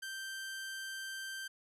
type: tone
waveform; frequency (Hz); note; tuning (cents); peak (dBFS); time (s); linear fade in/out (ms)
sawtooth; 1565; G6; -3; -37; 0.02-1.48; 10
effects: resampled to 32000 Hz